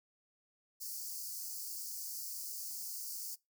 white high-pass noise, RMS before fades -43 dBFS, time 0.8-3.36 s, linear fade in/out 20 ms, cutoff 4500 Hz, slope 96 dB/octave, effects noise-tail reverb RT60 0.2 s tail -22 dB re dry

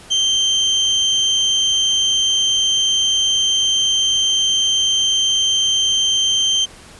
35% pulse tone, 3136 Hz, G7, in tune, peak -12 dBFS, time 0.1-6.66 s, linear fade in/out 20 ms, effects pink hiss -41 dBFS RMS until 6.99 s + resampled to 24000 Hz

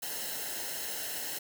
white noise with comb filter, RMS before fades -37 dBFS, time 0.02-1.39 s, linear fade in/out 10 ms, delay 0.85 ms, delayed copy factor -0.7, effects none

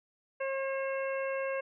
harmonic tone, 539 Hz, C#5, 49 cents flat, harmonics 1 / 2 / 3 / 4 / 5, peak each -32 / -41 / -41 / -44 / -44 dBFS, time 0.4-1.61 s, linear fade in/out 10 ms, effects none

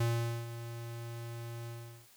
square tone with ADSR envelope, 116.9 Hz, A#2, 5 cents sharp, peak -28 dBFS, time 0-2.08 s, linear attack 6 ms, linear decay 450 ms, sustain -13 dB, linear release 410 ms, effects white hiss -61 dBFS RMS until 2.16 s

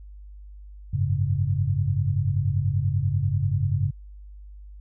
sine chord, F# suspended second, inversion none, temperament equal with one note detuned, 93.52 / 103.83 / 138.59 Hz, F#2 / G#2 / C#3, +19 / 0 / 0 cents, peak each -25 dBFS, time 0.93-3.91 s, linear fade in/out 10 ms, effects added 50 Hz sine -40 dBFS peak until 4.8 s

